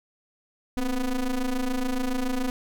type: ring-modulated tone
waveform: square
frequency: 123.47 Hz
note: B2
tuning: in tune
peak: -22 dBFS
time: 0.77-2.5 s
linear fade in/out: 0 ms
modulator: 137 Hz
effects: none